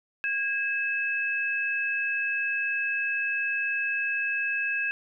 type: tone pair together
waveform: sine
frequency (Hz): 1636 / 2597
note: G#6 / E7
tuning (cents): -26 / -26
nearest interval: minor sixth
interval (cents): 800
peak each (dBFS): -28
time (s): 0.24-4.91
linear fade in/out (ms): 0
effects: none